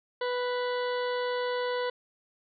harmonic tone, 493.9 Hz, B4, in tune, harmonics 1 / 2 / 3 / 4 / 6 / 7 / 8 / 9, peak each -29 / -35 / -39 / -41 / -45 / -46 / -47 / -48 dBFS, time 0.21-1.9 s, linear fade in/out 5 ms, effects none

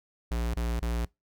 square tone bursts, 58.27 Hz, A#1, in tune, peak -28 dBFS, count 3, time 0.31-1.052 s, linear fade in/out 5 ms, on 230 ms, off 26 ms, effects noise-tail reverb RT60 0.2 s tail -24 dB re dry

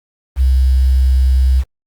sine tone with quantisation, 65 Hz, C2, 11 cents flat, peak -8 dBFS, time 0.36-1.64 s, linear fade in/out 50 ms, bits 6, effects Opus 32 kbps

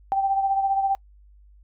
sine beating tone pair, 781 / 796 Hz, G5 / G5, -7 / +26 cents, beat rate 15 Hz, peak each -20 / -29 dBFS, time 0.12-0.95 s, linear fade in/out 0 ms, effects noise-tail reverb RT60 0.1 s tail -26 dB re dry + added 50 Hz sine -49 dBFS peak until 1.63 s

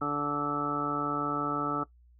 harmonic tone, 145.6 Hz, D3, 15 cents flat, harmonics 1 / 2 / 3 / 4 / 5 / 6 / 8 / 9, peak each -40 / -33 / -38 / -41 / -41 / -41 / -37 / -31 dBFS, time 0.01-1.84 s, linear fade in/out 10 ms, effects noise-tail reverb RT60 0.1 s tail -17 dB re dry + added 60 Hz sine -56 dBFS peak until 2.19 s

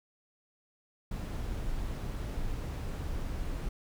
brown noise, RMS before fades -35 dBFS, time 1.11-3.69 s, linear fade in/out 5 ms, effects none

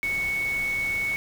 sine tone in noise, 2217 Hz, C#7, in tune, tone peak -24 dBFS, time 0.03-1.16 s, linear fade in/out 0 ms, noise pink, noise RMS -39 dBFS, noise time 0.03-1.16 s, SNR +12 dB, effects none

